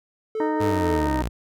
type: tone with tremolo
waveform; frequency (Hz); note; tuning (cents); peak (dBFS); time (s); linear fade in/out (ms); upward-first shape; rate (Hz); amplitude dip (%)
triangle; 438.1; A4; -7; -21; 0.35-1.07; 2; sine; 4; 55
type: harmonic tone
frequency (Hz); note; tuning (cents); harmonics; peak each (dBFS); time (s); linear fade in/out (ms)
308.7; D#4; -14; 1 / 2 / 3 / 4 / 5 / 6; -24 / -31 / -27 / -40 / -42 / -38; 0.4-1.22; 2
type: linear sweep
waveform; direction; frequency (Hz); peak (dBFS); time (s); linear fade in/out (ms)
sawtooth; down; 104.8 to 55.9; -21; 0.6-1.29; 10
effects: none